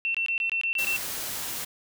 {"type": "tone bursts", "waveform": "sine", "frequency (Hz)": 2700, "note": "E7", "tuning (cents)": 41, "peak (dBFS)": -24, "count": 8, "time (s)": [0.05, 0.964], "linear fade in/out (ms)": 0, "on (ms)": 95, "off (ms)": 22}
{"type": "noise", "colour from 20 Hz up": "white", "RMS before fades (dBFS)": -33, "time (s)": [0.78, 1.65], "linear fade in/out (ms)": 10}
{"effects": []}